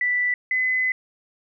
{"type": "tone pair in turn", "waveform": "sine", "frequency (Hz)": [1975.5, 2025], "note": ["B6", "B6"], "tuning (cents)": [0, 43], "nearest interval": "unison", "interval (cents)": 43, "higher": "second", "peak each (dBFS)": -19, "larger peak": "neither", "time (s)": [[0.01, 0.34], [0.51, 0.92]], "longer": "second", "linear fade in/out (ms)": 2, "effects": []}